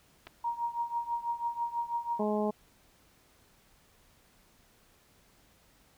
clicks, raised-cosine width 0.3 ms, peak -30 dBFS, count 2, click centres 0.269 / 0.272 s
sine tone with tremolo, 941 Hz, A#5, 16 cents sharp, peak -27 dBFS, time 0.44-2.23 s, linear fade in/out 5 ms, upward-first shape triangle, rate 6.1 Hz, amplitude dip 90%
harmonic tone, 210.9 Hz, G#3, 27 cents sharp, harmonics 1 / 2 / 3 / 4 / 5, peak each -31 / -32 / -34 / -36 / -42 dBFS, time 2.19-2.51 s, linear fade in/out 10 ms
effects pink hiss -64 dBFS RMS until 5.97 s

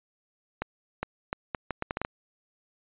accelerating click train, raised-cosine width 0.5 ms, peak -14 dBFS, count 10, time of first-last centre 0.62-2.049 s, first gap 410 ms, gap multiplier 0.73, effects resampled to 8000 Hz

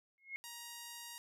sine tone with exponential growth, 2162 Hz, C#7, 44 cents flat, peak -36 dBFS, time 0.18-0.36 s, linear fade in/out 0 ms, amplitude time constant 38 ms
5% pulse tone, 944 Hz, A#5, 22 cents sharp, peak -35 dBFS, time 0.44-1.18 s, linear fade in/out 0 ms
effects none

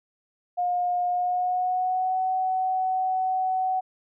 sine tone with pitch glide, 714 to 749.5 Hz, F5 to F#5, +38 to +22 cents, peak -22 dBFS, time 0.57-3.81 s, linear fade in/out 20 ms, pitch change +84 cents, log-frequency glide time 1.08-2.19 s, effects none

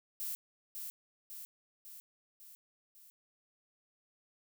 violet noise with echo, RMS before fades -39 dBFS, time 0.2-0.35 s, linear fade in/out 0 ms, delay 550 ms, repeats 5, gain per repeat -4 dB, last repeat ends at 3.1 s, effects none

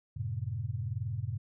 sine chord, F# diminished, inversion none, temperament just, 92.5 / 111 / 133.2 Hz, F#2 / A2 / C3, 0 / +16 / +31 cents, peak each -38 / -35 / -38 dBFS, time 0.16-1.38 s, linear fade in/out 10 ms, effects none

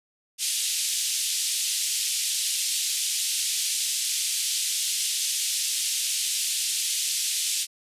white band-pass noise, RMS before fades -27 dBFS, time 0.38-7.67 s, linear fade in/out 50 ms, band 2800 to 10000 Hz, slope 24 dB/octave, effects resampled to 32000 Hz

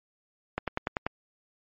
click train, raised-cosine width 0.5 ms, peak -13 dBFS, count 6, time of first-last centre 0.58-1.065 s, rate 10.3 Hz, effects MP3 32 kbps

